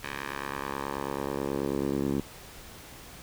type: tone with band-pass filter sweep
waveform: 10% pulse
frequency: 69.3 Hz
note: C#2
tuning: in tune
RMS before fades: -32 dBFS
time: 0.03-2.21 s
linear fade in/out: 5 ms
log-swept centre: 2100 to 260 Hz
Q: 1.2
effects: pink hiss -47 dBFS RMS until 3.22 s